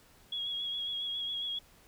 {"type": "tone with vibrato", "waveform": "sine", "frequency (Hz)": 3322, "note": "G#7", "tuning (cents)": 0, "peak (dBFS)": -33, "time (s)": [0.32, 1.59], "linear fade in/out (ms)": 5, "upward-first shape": "sine", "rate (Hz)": 7.3, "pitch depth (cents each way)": 29, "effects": ["pink hiss -61 dBFS RMS until 1.87 s"]}